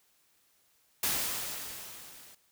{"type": "noise with level ramp", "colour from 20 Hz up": "white", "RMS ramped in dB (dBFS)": [-29, -54], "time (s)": [1.03, 2.35], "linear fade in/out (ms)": 5, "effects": ["white hiss -69 dBFS RMS until 2.51 s"]}